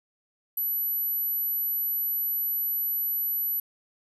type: tone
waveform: sine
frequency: 11840 Hz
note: F#9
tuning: in tune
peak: -25 dBFS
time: 0.57-3.6 s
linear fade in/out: 5 ms
effects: none